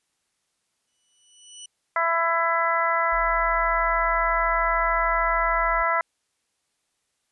15% pulse tone with exponential growth, 2960 Hz, F#7, in tune, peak -29 dBFS, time 0.87-1.66 s, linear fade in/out 5 ms, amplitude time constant 170 ms
harmonic tone, 333.5 Hz, E4, 20 cents sharp, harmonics 2 / 3 / 4 / 5 / 6, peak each -27 / -25 / -24 / -31 / -27 dBFS, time 1.96-6.01 s, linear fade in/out 2 ms
sine tone, 42.07 Hz, E1, 36 cents sharp, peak -33 dBFS, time 3.12-5.83 s, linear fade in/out 10 ms
effects white hiss -74 dBFS RMS until 7.31 s + resampled to 24000 Hz

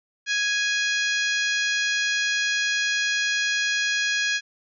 harmonic tone, 830 Hz, G#5, 1 cent flat, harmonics 2 / 3 / 4 / 5 / 6 / 7 / 8, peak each -24 / -28 / -30 / -32 / -34 / -35 / -36 dBFS, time 0.26-4.41 s, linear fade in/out 50 ms, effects none

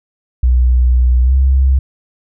sine tone with pitch glide, 61.9 to 66.34 Hz, B1 to C2, +5 to +25 cents, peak -7 dBFS, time 0.43-1.79 s, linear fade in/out 5 ms, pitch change +120 cents, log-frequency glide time 1.23-1.34 s, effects none

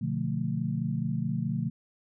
sine chord, B half-diminished seventh, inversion none, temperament just, 123.47 / 148.16 / 177.8 / 222.2 Hz, B2 / D3 / F3 / A3, 0 / +16 / +31 / +17 cents, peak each -33 / -32 / -33 / -33 dBFS, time 0.01-1.7 s, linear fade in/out 10 ms, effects none

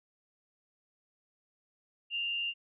sine tone with frequency modulation, 2794 Hz, F7, in tune, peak -31 dBFS, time 2.1-2.54 s, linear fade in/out 50 ms, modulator 119 Hz, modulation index 0.41, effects none

